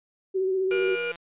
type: tone with vibrato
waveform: sine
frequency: 378.5 Hz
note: F#4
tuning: 39 cents sharp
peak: -22 dBFS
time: 0.34-0.96 s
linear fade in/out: 20 ms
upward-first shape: sine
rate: 15 Hz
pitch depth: 29 cents each way
type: click train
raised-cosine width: 0.3 ms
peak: -27 dBFS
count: 77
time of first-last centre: 0.71-1.157 s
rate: 170 Hz
type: harmonic tone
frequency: 477.7 Hz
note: A#4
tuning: 42 cents sharp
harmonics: 1 / 3 / 5 / 6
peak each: -29 / -33 / -32 / -40 dBFS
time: 0.71-1.12 s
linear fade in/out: 5 ms
effects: resampled to 8000 Hz